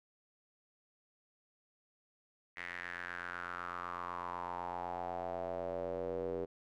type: tone with band-pass filter sweep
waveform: square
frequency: 44 Hz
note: F1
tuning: 14 cents sharp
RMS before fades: -41 dBFS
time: 2.56-6.46 s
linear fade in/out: 20 ms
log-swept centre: 2000 to 440 Hz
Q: 5
effects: none